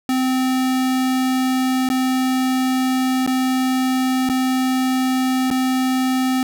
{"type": "tone with dropouts", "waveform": "square", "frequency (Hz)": 258.6, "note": "C4", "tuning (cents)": -20, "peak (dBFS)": -17, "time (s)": [0.09, 6.43], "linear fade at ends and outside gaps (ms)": 1, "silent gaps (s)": [[1.889, 1.9], [3.264, 3.275], [4.29, 4.297], [5.503, 5.511]], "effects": []}